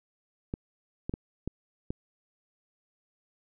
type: clicks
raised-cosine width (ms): 3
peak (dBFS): -19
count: 5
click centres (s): 0.539 / 1.095 / 1.139 / 1.476 / 1.905
effects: none